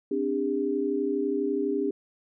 sine chord, C suspended second, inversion none, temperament equal with one note detuned, 261.6 / 293.7 / 401.4 Hz, C4 / D4 / G4, 0 / 0 / +41 cents, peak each -31 / -29 / -27 dBFS, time 0.11-1.91 s, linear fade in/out 5 ms, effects none

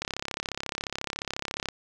click train, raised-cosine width 0.2 ms, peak -13 dBFS, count 58, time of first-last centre 0.02-1.687 s, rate 34.2 Hz, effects none

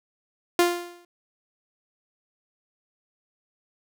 sawtooth tone with exponential decay, 349.2 Hz, F4, in tune, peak -11 dBFS, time 0.59-1.05 s, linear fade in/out 2 ms, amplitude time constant 99 ms, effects none

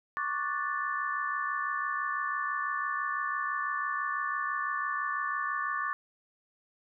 sine chord, D major seventh, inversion third, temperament equal, 1108.7 / 1174.7 / 1480 / 1760 Hz, C#6 / D6 / F#6 / A6, 0 / 0 / 0 / 0 cents, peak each -35 / -34 / -40 / -34 dBFS, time 0.17-5.93 s, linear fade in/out 0 ms, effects none

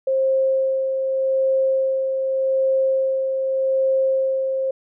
sine tone with tremolo, 531 Hz, C5, 25 cents sharp, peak -15 dBFS, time 0.07-4.71 s, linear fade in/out 5 ms, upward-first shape sine, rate 0.84 Hz, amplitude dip 40%, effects none

